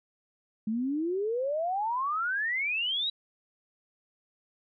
sine exponential sweep, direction up, 210.4 to 3927 Hz, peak -27 dBFS, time 0.67-3.1 s, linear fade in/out 5 ms, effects none

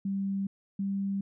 sine tone pair in turn, 196 / 196.92 Hz, G3 / G3, 0 / +8 cents, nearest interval unison, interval 8 cents, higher second, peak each -28 dBFS, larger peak neither, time 0.05-0.47 / 0.79-1.21 s, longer neither, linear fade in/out 5 ms, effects none

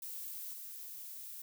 violet noise with level steps, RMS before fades -44 / -47 dBFS, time 0.02-1.42 s, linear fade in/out 5 ms, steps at 0.53 s, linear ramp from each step 5 ms, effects none

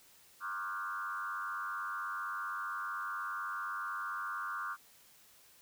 sine tone with frequency modulation, 1294 Hz, E6, 32 cents flat, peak -36 dBFS, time 0.4-4.77 s, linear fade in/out 50 ms, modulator 95.7 Hz, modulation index 2.3, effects white hiss -62 dBFS RMS until 5.61 s

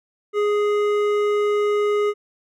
sine tone with hard clipping, 415.3 Hz, G#4, in tune, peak -19 dBFS, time 0.33-2.14 s, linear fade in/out 50 ms, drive 11 dB, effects none

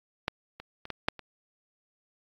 clicks, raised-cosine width 0.3 ms, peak -11 / -25 / -26 / -17 / -8 / -26 dBFS, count 6, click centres 0.281 / 0.6 / 0.854 / 0.903 / 1.085 / 1.193 s, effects AAC 32 kbps

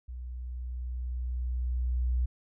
sine tone with level ramp, 61.74 Hz, B1, in tune, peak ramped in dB -37 to -24 dBFS, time 0.08-2.26 s, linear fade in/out 10 ms, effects none

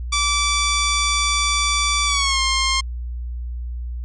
10% pulse tone with pitch glide, 1160 to 1063.7 Hz, D6 to C6, -22 to +28 cents, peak -9 dBFS, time 0.12-2.81 s, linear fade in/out 10 ms, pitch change -150 cents, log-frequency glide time 2.06-2.4 s, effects added 60 Hz sine -25 dBFS peak until 4.04 s + resampled to 24000 Hz

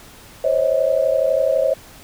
sine tone cluster, 523 / 555 / 637 Hz, C5 / C#5 / D#5, -1 / +2 / +41 cents, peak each -19 dBFS, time 0.44-1.74 s, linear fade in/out 5 ms, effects pink hiss -43 dBFS RMS until 2.03 s

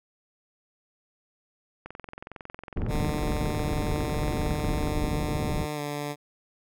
click train, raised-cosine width 0.5 ms, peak -24 dBFS, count 67, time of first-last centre 1.86-4.874 s, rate 21.9 Hz
pink low-pass noise, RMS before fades -29 dBFS, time 2.76-5.66 s, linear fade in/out 5 ms, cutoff 340 Hz, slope 12 dB/octave
10% pulse tone with pitch glide, 150 to 146.24 Hz, D3 to D3, +37 to -7 cents, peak -22 dBFS, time 2.88-6.16 s, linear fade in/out 50 ms, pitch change -44 cents, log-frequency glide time 5.75-5.8 s
effects none

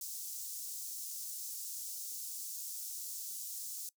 pink high-pass noise, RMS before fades -43 dBFS, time 0.01-3.89 s, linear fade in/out 2 ms, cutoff 5900 Hz, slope 24 dB/octave, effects noise-tail reverb RT60 0.1 s tail -21 dB re dry

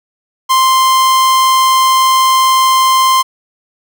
45% pulse tone, 1046.5 Hz, C6, in tune, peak -7 dBFS, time 0.49-3.23 s, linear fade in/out 20 ms, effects none

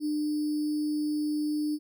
sine tone with sample-and-hold, 300.4 Hz, D4, 39 cents sharp, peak -26 dBFS, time 0-1.79 s, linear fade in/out 50 ms, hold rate 4900 Hz, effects none

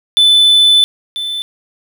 triangle tone pair in turn, 3507 / 3523 Hz, A7 / A7, -6 / +1 cents, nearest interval unison, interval 7 cents, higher second, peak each -4 / -16 dBFS, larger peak first, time 0.17-0.84 / 1.16-1.42 s, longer first, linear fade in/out 0 ms, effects 7-bit

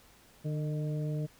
harmonic tone with a mistuned harmonic, 150.7 Hz, D3, 45 cents sharp, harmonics 1 / 2 / 3 / 4, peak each -31 / -42 / -43 / -45 dBFS, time 0.44-1.27 s, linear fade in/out 20 ms, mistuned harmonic 4, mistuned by +33 cents, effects pink hiss -60 dBFS RMS until 1.39 s

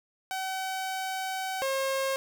sawtooth tone pair in turn, 760 / 537.4 Hz, F#5 / C5, +46 / +46 cents, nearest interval tritone, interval 600 cents, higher first, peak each -27 / -23 dBFS, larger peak second, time 0.31-1.62 / 1.62-2.16 s, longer first, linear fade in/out 0 ms, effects none

